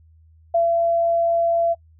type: tone with ADSR envelope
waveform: sine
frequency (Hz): 676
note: E5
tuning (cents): +43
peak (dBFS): -14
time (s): 0.54-1.75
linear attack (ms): 9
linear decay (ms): 130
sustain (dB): -2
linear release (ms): 31
effects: noise-tail reverb RT60 0.1 s tail -25 dB re dry + added 80 Hz sine -49 dBFS peak until 1.99 s